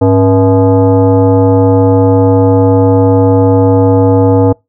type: tone with frequency modulation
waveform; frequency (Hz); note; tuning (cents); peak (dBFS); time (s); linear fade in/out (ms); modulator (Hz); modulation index
sine; 102.8; G#2; -17; -4; 0.01-4.53; 10; 377; 1.4
effects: noise-tail reverb RT60 0.2 s tail -26 dB re dry